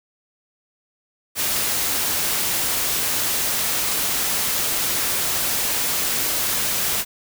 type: noise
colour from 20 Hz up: white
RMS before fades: -22 dBFS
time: 1.35-7.05 s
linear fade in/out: 50 ms
effects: none